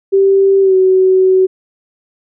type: tone with pitch glide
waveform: sine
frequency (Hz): 390.3 to 375.5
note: G4 to F#4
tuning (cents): -8 to +26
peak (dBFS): -6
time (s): 0.12-1.47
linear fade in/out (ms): 20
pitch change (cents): -66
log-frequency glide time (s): 0.61-0.75
effects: none